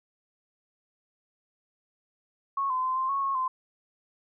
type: tone with pitch steps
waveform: sine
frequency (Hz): 1100 / 1025 / 1033 / 1047 / 1103 / 1093 / 1034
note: C#6 / C6 / C6 / C6 / C#6 / C#6 / C6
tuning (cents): -14 / -36 / -22 / +1 / -9 / -25 / -21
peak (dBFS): -25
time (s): 2.57-3.48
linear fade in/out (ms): 5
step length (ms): 130
effects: none